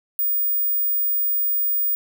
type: tone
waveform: sine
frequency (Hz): 15000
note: A#9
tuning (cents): +10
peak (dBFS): -18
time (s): 0.19-1.95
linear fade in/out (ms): 0
effects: none